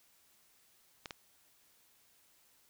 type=clicks; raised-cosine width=0.2 ms; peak=-24 dBFS; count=2; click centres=1.058 / 1.108 s; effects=white hiss -68 dBFS RMS until 2.69 s